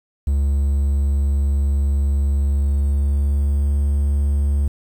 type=tone with pitch glide; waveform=triangle; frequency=70 to 71.18 Hz; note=C#2 to C#2; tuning=+18 to +46 cents; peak=-13 dBFS; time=0.27-4.68 s; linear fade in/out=5 ms; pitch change=+28 cents; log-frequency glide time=2.38-3.75 s; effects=8-bit